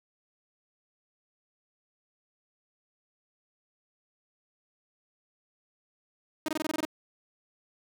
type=tone bursts; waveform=sawtooth; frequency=311.1 Hz; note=D#4; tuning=in tune; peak=-24 dBFS; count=9; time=6.46-6.852 s; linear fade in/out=2 ms; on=24 ms; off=22 ms; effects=none